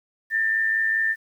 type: tone with amplitude modulation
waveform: sine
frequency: 1790 Hz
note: A6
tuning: 29 cents sharp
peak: -17 dBFS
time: 0.3-1.16 s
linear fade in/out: 50 ms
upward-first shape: sine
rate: 105 Hz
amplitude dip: 50%
effects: 9-bit